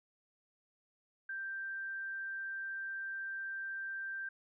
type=tone; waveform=sine; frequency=1573 Hz; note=G6; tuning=6 cents sharp; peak=-38 dBFS; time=1.29-4.29 s; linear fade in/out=5 ms; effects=none